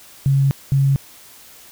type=tone bursts at uneven times; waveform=sine; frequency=137.3 Hz; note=C#3; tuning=16 cents flat; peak=-12 dBFS; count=2; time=0.26-0.51 / 0.72-0.96 s; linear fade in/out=0 ms; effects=white hiss -44 dBFS RMS until 1.71 s